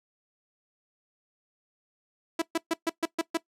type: tone bursts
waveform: sawtooth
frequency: 329.6 Hz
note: E4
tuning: in tune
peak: -20 dBFS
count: 7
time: 2.39-3.373 s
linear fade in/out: 5 ms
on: 29 ms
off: 130 ms
effects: noise-tail reverb RT60 0.1 s tail -19 dB re dry + low-pass 12000 Hz 12 dB/octave